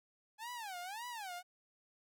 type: tone with vibrato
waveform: sawtooth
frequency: 832 Hz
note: G#5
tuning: 3 cents sharp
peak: -39 dBFS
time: 0.38-1.43 s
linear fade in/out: 50 ms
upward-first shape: sine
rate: 1.8 Hz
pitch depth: 290 cents each way
effects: none